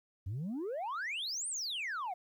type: exponential two-way sweep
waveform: sine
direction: up then down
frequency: 87 to 9230 to 687 Hz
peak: -33 dBFS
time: 0.26-2.14 s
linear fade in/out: 10 ms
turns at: 1.48 s
effects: tanh soft clip ceiling -34 dBFS + 12-bit